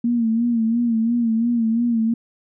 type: tone with vibrato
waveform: sine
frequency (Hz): 231.2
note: A#3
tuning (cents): -14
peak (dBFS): -16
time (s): 0.04-2.14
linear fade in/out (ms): 5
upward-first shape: sine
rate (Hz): 2.9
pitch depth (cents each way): 67
effects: none